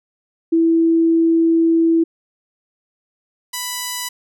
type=tone pair in turn; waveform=sine / 5% pulse; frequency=329.6 / 989.6 Hz; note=E4 / B5; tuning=0 / +3 cents; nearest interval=octave + perfect fifth; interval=1903 cents; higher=second; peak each=-11 dBFS; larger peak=neither; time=0.52-2.04 / 3.53-4.09 s; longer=first; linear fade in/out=10 ms; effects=none